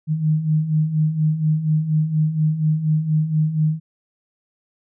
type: beating tone pair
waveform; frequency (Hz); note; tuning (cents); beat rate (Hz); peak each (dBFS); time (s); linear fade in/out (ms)
sine; 152.2 / 156.4; D#3 / D#3; -38 / +9; 4.2; -23 / -17; 0.07-3.8; 50
effects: none